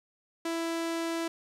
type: tone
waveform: sawtooth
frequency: 331.7 Hz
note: E4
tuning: 11 cents sharp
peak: -26 dBFS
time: 0.45-1.28 s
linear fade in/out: 5 ms
effects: low-pass 11000 Hz 12 dB/octave + 11-bit